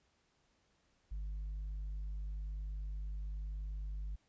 sine tone with tanh clipping, 50.5 Hz, G#1, 48 cents flat, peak -39 dBFS, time 1.11-4.16 s, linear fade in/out 10 ms, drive 2 dB, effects pink hiss -75 dBFS RMS until 4.28 s + resampled to 16000 Hz

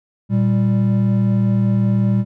triangle tone pair together, 116.54 / 196 Hz, A#2 / G3, 0 / 0 cents, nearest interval major sixth, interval 900 cents, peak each -14 dBFS, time 0.29-2.25 s, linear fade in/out 50 ms, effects none

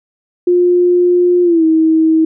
sine tone with pitch glide, 354.9 to 319.9 Hz, F4 to D#4, +28 to +48 cents, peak -7 dBFS, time 0.47-2.25 s, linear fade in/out 5 ms, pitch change -180 cents, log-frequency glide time 1.43-1.64 s, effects none

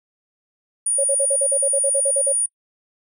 sine tone, 9510 Hz, D9, 21 cents sharp, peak -17 dBFS, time 0.86-2.46 s, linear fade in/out 5 ms
sine tone bursts, 554.4 Hz, C#5, in tune, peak -18 dBFS, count 13, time 0.98-2.326 s, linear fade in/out 10 ms, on 62 ms, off 45 ms
effects noise-tail reverb RT60 0.1 s tail -24 dB re dry + tanh soft clip ceiling -7 dBFS

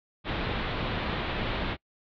pink low-pass noise, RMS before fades -31 dBFS, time 0.24-1.77 s, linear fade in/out 50 ms, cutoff 3900 Hz, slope 48 dB/octave, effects noise-tail reverb RT60 0.1 s tail -25 dB re dry

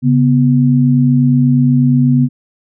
sine tone pair together, 138.59 / 246.9 Hz, C#3 / B3, 0 / 0 cents, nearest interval minor seventh, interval 1000 cents, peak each -10 dBFS, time 0.02-2.29 s, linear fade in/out 50 ms, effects none

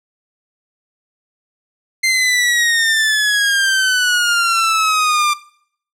sawtooth exponential sweep, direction down, 2093 to 1184 Hz, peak -9 dBFS, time 2.03-5.34 s, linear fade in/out 10 ms, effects noise-tail reverb RT60 0.6 s tail -20 dB re dry + low-pass 10000 Hz 12 dB/octave

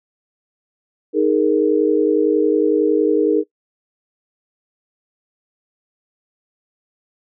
sine chord, D# suspended fourth, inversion none, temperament equal, 311.1 / 415.3 / 466.2 Hz, D#4 / G#4 / A#4, 0 / 0 / 0 cents, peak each -17 dBFS, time 1.13-3.44 s, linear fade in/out 50 ms, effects noise-tail reverb RT60 0.1 s tail -21 dB re dry

